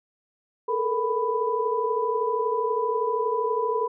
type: tone cluster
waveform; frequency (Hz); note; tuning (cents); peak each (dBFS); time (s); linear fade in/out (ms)
sine; 422.9 / 439.1 / 471.6 / 992; G#4 / A4 / A#4 / B5; +31 / -4 / +20 / +7; -33 / -27 / -28 / -26; 0.68-3.88; 10
effects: none

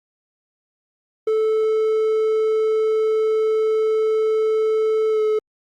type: tone with pitch glide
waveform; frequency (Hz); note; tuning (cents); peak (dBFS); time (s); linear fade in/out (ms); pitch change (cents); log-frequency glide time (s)
triangle; 437.4 to 430.9; A4 to A4; -10 to -36; -14; 1.27-5.39; 5; -26; 5.1-5.21
effects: Opus 32 kbps

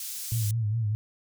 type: high-pass noise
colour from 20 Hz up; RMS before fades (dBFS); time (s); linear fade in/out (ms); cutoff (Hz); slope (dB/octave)
pink; -36; 0-0.51; 2; 6300; 12
type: tone with vibrato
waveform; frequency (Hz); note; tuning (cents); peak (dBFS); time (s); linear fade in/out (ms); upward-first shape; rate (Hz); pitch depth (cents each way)
sine; 110; A2; 0; -24; 0.32-0.95; 0; sine; 4.9; 100
effects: none

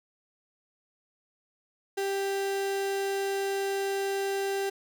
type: tone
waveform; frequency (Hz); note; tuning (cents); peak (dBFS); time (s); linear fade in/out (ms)
35% pulse; 393.1; G4; +5; -26; 1.97-4.7; 10
effects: none

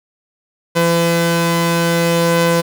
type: tone pair together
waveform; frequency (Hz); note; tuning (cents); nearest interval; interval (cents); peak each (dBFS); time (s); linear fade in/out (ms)
sawtooth; 168.9 / 506.1; E3 / B4; +42 / +42; octave + perfect fifth; 1900; -11 / -12; 0.75-2.62; 20
effects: none

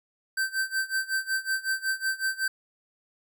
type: tone with tremolo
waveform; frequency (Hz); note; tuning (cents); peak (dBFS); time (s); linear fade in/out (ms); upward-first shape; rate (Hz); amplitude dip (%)
square; 1553; G6; -17; -24; 0.37-2.48; 5; sine; 5.4; 90
effects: none

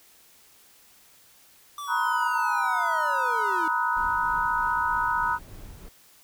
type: linear sweep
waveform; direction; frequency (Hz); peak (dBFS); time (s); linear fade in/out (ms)
square; down; 1174.7 to 311.6; -34; 1.78-3.68; 2
type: chord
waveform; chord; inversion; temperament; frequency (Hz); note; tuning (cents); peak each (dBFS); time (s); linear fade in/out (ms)
sine; B major seventh; third; equal with one note detuned; 932.3 / 987.8 / 1266.3 / 1480; A#5 / B5 / D#6 / F#6; 0 / 0 / +30 / 0; -28; 1.87-5.39; 50
type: noise with tremolo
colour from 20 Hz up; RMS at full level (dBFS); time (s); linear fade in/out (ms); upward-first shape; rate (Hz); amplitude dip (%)
brown; -41; 3.96-5.89; 10; sine; 3.2; 30
effects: white hiss -56 dBFS RMS until 6.23 s

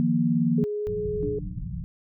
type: chord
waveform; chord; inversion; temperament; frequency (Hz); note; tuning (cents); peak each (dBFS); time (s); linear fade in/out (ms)
sine; Eb suspended second; none; equal with one note detuned; 155.56 / 174.61 / 236.6; Eb3 / F3 / Bb3; 0 / 0 / +26; -26 / -25 / -22; 0-0.64; 0
type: tone with pitch glide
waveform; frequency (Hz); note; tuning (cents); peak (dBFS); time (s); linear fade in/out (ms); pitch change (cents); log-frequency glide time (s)
sine; 417 to 420.4; G#4 to G#4; +7 to +21; -26; 0.58-1.39; 5; +14; 0.79-0.85
type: low-pass noise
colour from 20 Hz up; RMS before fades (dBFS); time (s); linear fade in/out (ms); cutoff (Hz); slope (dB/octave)
white; -33; 0.87-1.84; 0; 190; 96
type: tone with exponential decay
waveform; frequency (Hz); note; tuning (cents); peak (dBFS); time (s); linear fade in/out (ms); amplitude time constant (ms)
sine; 293.7; D4; 0; -29; 1.23-1.79; 0; 120
effects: none

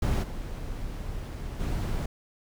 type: noise with level steps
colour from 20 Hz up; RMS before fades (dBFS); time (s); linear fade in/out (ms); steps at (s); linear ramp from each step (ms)
brown; -25 / -35 / -29; 0.02-2.06; 5; 0.22 / 1.59; 20
effects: none

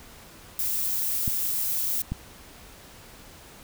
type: noise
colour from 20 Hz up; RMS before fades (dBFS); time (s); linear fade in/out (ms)
violet; -27; 0.59-2.02; 2
type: clicks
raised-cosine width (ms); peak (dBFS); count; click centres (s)
5; -16; 2; 1.279 / 2.12
effects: pink hiss -48 dBFS RMS until 3.63 s

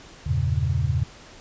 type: chord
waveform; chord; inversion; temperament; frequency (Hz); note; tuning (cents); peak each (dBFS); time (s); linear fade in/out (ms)
sine; E diminished seventh; none; equal; 82.41 / 98 / 116.54 / 138.59; E2 / G2 / Bb2 / Db3; 0 / 0 / 0 / 0; -25 / -27 / -26 / -25; 0.26-1.04; 10
effects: pink hiss -46 dBFS RMS until 1.4 s + resampled to 16000 Hz

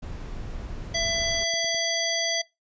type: noise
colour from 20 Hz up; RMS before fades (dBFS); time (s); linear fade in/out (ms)
brown; -35; 0.02-1.44; 10
type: clicks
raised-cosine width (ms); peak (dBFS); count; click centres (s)
2; -32; 9; 0.778 / 0.921 / 1.148 / 1.183 / 1.218 / 1.31 / 1.539 / 1.645 / 1.746
type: harmonic tone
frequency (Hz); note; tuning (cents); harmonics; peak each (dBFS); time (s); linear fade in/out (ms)
667; E5; +20; 1 / 3 / 5 / 7 / 9; -30 / -30 / -30 / -30 / -30; 0.94-2.42; 10
effects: noise-tail reverb RT60 0.2 s tail -21 dB re dry + resampled to 16000 Hz

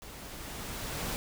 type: noise with level ramp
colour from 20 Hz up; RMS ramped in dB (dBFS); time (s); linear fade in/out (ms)
pink; -47 to -34; 0.02-1.16; 0
effects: none

